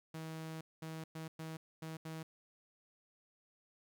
sawtooth tone bursts at uneven times, 160 Hz, D#3, 49 cents sharp, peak -39 dBFS, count 6, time 0.14-0.61 / 0.82-1.04 / 1.15-1.28 / 1.39-1.57 / 1.82-1.97 / 2.05-2.23 s, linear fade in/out 5 ms, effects 13-bit

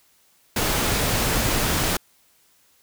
pink noise, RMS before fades -22 dBFS, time 0.56-1.97 s, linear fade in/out 5 ms, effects white hiss -60 dBFS RMS until 2.82 s

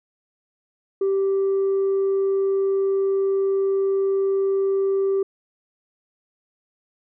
sine tone, 390 Hz, G4, 9 cents flat, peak -16 dBFS, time 1.01-5.23 s, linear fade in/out 5 ms, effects tanh soft clip ceiling -16 dBFS

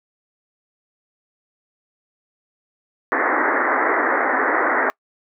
white band-pass noise, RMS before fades -19 dBFS, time 3.12-4.9 s, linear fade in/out 0 ms, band 250 to 2000 Hz, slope 96 dB/octave, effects noise-tail reverb RT60 0.1 s tail -26 dB re dry

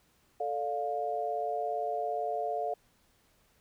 sine chord, D minor, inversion second, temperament just, 440.5 / 587.3 / 704.8 Hz, A4 / D5 / F5, +2 / 0 / +16 cents, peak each -36 / -37 / -32 dBFS, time 0.4-2.74 s, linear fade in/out 5 ms, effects pink hiss -68 dBFS RMS until 3.6 s

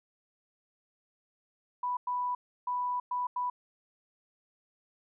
sine tone bursts at uneven times, 987.8 Hz, B5, in tune, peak -29 dBFS, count 5, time 1.83-1.97 / 2.07-2.35 / 2.67-3 / 3.11-3.27 / 3.36-3.5 s, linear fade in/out 5 ms, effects none

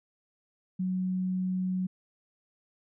sine tone, 185 Hz, F#3, in tune, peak -27 dBFS, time 0.79-1.87 s, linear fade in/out 10 ms, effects none

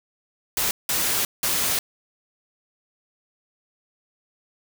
white noise bursts at uneven times, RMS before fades -23 dBFS, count 3, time 0.57-0.71 / 0.89-1.25 / 1.43-1.79 s, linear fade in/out 2 ms, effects none

